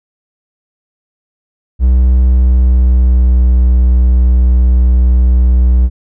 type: tone with pitch glide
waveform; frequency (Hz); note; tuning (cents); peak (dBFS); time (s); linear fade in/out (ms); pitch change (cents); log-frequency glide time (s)
triangle; 62.8 to 61.76; B1 to B1; +30 to +1; -3; 1.79-5.9; 50; -29; 2.31-3.5
effects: none

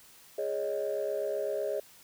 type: chord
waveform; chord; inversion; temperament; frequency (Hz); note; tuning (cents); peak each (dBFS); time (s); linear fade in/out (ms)
sine; Ab suspended fourth; none; equal; 415.3 / 554.4 / 622.3; Ab4 / Db5 / Eb5; 0 / 0 / 0; -33; 0.38-1.8; 5
effects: tanh soft clip ceiling -23 dBFS + white hiss -56 dBFS RMS until 2.03 s

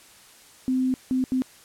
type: tone bursts at uneven times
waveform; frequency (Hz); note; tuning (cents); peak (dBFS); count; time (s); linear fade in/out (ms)
sine; 257.9; C4; -25; -20; 3; 0.68-0.94 / 1.11-1.24 / 1.32-1.42; 0
effects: white hiss -51 dBFS RMS until 1.64 s + low-pass 11000 Hz 12 dB/octave

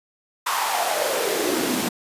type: noise with high-pass filter sweep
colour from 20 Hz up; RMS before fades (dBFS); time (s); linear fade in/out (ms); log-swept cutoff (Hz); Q
pink; -23; 0.46-1.89; 10; 1100 to 220; 4.1
effects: resampled to 32000 Hz

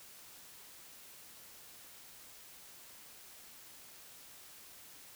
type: silence
effects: white hiss -55 dBFS RMS until 5.15 s

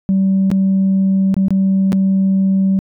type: tone with dropouts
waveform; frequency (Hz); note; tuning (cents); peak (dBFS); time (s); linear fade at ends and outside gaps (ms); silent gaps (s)
sine; 192.4; G3; -32; -9; 0.09-2.79; 0; 0.503-0.515 / 1.342-1.366 / 1.483-1.506 / 1.921-1.929
effects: tanh soft clip ceiling -8 dBFS

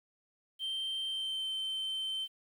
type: tone with pitch glide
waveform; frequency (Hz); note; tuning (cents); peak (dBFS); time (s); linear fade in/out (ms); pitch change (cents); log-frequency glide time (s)
sine; 3136 to 3098; G7 to G7; 0 to -21; -31; 0.59-2.28; 50; -21; 1.06-1.47
effects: tanh soft clip ceiling -32 dBFS + 10-bit

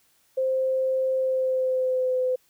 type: tone with pitch glide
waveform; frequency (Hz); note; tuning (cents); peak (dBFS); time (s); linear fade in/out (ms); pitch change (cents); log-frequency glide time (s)
sine; 523.3 to 509.3; C5 to C5; 0 to -47; -21; 0.37-2.36; 10; -47; 1.16-2.19
effects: white hiss -64 dBFS RMS until 2.49 s

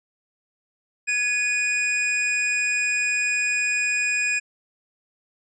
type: tone pair together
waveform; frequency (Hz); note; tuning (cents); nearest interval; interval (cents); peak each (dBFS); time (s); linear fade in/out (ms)
square; 1683.1 / 2471; G#6 / D#7; +23 / -13; perfect fifth; 664; -29 / -22; 1.07-4.4; 20
effects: resampled to 24000 Hz

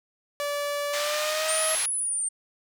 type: tone with pitch glide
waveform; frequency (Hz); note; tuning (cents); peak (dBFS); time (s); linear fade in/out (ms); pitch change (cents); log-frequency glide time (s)
sawtooth; 578 to 634; D5 to D#5; -28 to +32; -23; 0.4-1.75; 0; +160; 0.9-1.5
type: band-pass noise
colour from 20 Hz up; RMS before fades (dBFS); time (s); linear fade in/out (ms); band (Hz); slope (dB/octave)
white; -32; 0.93-1.86; 5; 910 to 5500; 12
type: exponential two-way sweep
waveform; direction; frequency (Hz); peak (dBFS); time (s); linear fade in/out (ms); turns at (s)
sine; up then down; 8540 to 11175 to 8750; -25; 1.48-2.29; 10; 1.7
effects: none

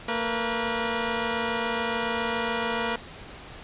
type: tone pair together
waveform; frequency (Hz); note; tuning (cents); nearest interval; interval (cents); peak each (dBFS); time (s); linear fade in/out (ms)
10% pulse; 228.1 / 483.3; A#3 / B4; -37 / -38; octave + minor second; 1299; -20; 0.08-2.96; 5
effects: pink hiss -43 dBFS RMS until 3.63 s + resampled to 8000 Hz

